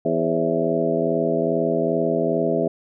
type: harmonic tone with a mistuned harmonic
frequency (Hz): 82.41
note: E2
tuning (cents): 0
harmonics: 2 / 3 / 4 / 5 / 6 / 7 / 8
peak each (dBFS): -28 / -26 / -27 / -24 / -27 / -29 / -24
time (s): 0.05-2.68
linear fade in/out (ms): 5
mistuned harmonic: 6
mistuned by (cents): +75
effects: none